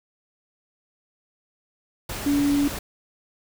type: tone in noise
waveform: sine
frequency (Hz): 285.6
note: D4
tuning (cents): -48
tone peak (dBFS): -18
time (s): 2.26-2.68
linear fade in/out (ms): 5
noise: pink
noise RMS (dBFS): -32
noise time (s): 2.09-2.79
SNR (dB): +11
effects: none